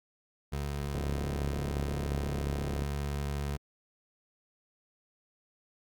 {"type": "tone", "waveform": "25% pulse", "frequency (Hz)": 71.3, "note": "C#2", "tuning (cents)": 49, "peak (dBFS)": -28, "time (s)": [0.52, 3.57], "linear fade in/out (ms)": 10}
{"type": "click train", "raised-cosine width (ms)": 2, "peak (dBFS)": -23, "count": 65, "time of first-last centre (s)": [0.95, 2.821], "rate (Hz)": 34.2}
{"effects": ["Opus 48 kbps"]}